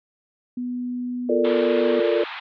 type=tone; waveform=sine; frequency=246.9 Hz; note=B3; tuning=in tune; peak=-25 dBFS; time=0.57-2 s; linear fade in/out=5 ms
type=chord; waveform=sine; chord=Bb major seventh; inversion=second; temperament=equal; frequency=349.2 / 440 / 466.2 / 587.3 Hz; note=F4 / A4 / Bb4 / D5; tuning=0 / 0 / 0 / 0 cents; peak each=-23 dBFS; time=1.29-2.24 s; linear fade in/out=5 ms
type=band-pass noise; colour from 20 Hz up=pink; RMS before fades=-34 dBFS; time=1.44-2.4 s; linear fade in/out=10 ms; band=820 to 3800 Hz; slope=48 dB/octave
effects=none